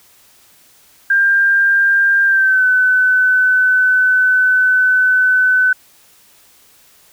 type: tone with pitch glide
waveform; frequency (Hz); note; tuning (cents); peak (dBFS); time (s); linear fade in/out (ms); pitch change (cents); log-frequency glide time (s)
sine; 1595 to 1509; G6 to F#6; +30 to +34; -9; 1.1-5.73; 5; -96; 2.25-2.65
effects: white hiss -49 dBFS RMS until 7.12 s